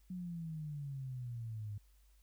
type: exponential sweep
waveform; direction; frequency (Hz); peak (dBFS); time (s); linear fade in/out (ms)
sine; down; 185 to 101.6; -40; 0.1-1.78; 5
effects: added 50 Hz sine -63 dBFS peak until 2.22 s + white hiss -75 dBFS RMS until 2.22 s